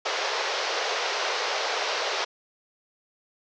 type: band-pass noise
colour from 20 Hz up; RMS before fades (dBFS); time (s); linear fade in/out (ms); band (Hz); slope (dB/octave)
pink; -28; 0.05-2.25; 10; 420 to 5900; 48
effects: none